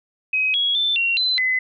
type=tone with pitch steps; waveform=sine; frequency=2532 / 3327 / 3538 / 2745 / 4041 / 2027 Hz; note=D#7 / G#7 / A7 / F7 / B7 / B6; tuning=+30 / +2 / +9 / -31 / +39 / +45 cents; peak=-17 dBFS; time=0.33-1.59 s; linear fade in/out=5 ms; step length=210 ms; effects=none